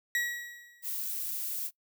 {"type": "tone with exponential decay", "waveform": "40% pulse", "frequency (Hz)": 1917, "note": "A#6", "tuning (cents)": 48, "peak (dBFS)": -25, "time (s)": [0.15, 0.94], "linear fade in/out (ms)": 1, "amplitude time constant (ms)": 170}
{"type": "noise", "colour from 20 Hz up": "violet", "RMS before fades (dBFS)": -35, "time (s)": [0.82, 1.71], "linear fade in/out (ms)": 50}
{"effects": ["noise-tail reverb RT60 0.1 s tail -21 dB re dry"]}